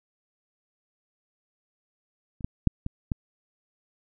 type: clicks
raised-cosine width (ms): 5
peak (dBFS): -30 / -15 / -6 / -18 / -14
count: 5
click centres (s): 2.408 / 2.445 / 2.673 / 2.864 / 3.118
effects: none